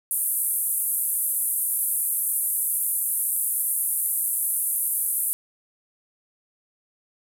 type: band-pass noise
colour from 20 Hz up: white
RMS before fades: -25 dBFS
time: 0.11-5.33 s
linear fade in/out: 0 ms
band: 9400 to 13000 Hz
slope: 48 dB/octave
effects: none